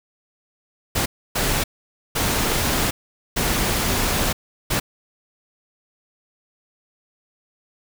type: noise bursts at uneven times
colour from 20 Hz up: pink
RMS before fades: -21 dBFS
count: 5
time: 0.95-1.06 / 1.35-1.64 / 2.15-2.91 / 3.36-4.33 / 4.7-4.8 s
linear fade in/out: 10 ms
effects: none